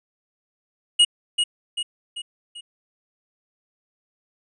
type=tone with echo; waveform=square; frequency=2885 Hz; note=F#7; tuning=44 cents flat; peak=-12 dBFS; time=0.99-1.05 s; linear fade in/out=10 ms; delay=390 ms; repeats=4; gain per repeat=-6 dB; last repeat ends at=2.61 s; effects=resampled to 22050 Hz